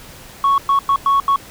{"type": "tone bursts at uneven times", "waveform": "sine", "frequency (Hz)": 1108.7, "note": "C#6", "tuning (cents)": 0, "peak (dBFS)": -9, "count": 5, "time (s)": [[0.44, 0.58], [0.69, 0.79], [0.89, 0.96], [1.06, 1.2], [1.28, 1.36]], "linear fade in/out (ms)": 2, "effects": ["tanh soft clip ceiling -9 dBFS", "pink hiss -39 dBFS RMS until 1.5 s"]}